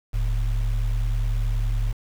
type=tone pair together; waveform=sine; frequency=40.36 / 110 Hz; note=E1 / A2; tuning=-36 / 0 cents; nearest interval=octave + perfect fourth; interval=1736 cents; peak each=-20 / -26 dBFS; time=0.13-1.93 s; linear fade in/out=20 ms; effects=tanh soft clip ceiling -15 dBFS + 7-bit